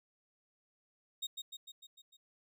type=tone with echo; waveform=35% pulse; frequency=3729 Hz; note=A#7; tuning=in tune; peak=-34 dBFS; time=1.22-1.27 s; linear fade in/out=10 ms; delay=150 ms; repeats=6; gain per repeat=-4 dB; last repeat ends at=2.17 s; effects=none